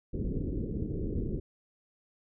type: low-pass noise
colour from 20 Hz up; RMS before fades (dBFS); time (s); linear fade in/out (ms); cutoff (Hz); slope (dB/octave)
pink; -33; 0.13-1.4; 10; 450; 48
effects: none